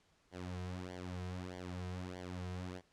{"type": "tone with flanger", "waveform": "sawtooth", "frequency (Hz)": 90.7, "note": "F#2", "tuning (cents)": -34, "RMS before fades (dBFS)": -44, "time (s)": [0.31, 2.82], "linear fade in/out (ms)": 50, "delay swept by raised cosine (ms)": [0.76, 3.56], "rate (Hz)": 1.6, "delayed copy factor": -0.85, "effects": ["pink hiss -72 dBFS RMS until 2.92 s", "low-pass 7000 Hz 12 dB/octave"]}